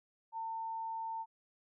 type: tone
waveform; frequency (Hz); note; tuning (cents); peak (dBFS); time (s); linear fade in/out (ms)
sine; 900; A5; +39; -37; 0.32-1.26; 50
effects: none